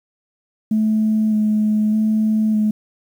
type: tone with vibrato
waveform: sine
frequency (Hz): 215.3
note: A3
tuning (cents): -37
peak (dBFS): -13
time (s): 0.71-2.71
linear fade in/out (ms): 5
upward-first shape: square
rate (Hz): 0.82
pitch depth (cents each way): 14
effects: tanh soft clip ceiling -9 dBFS + 8-bit